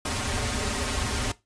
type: noise with comb filter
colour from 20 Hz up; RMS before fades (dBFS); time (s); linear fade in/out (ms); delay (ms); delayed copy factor
pink; -28; 0.05-1.32; 5; 6; -0.95
effects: noise-tail reverb RT60 0.2 s tail -17 dB re dry + resampled to 22050 Hz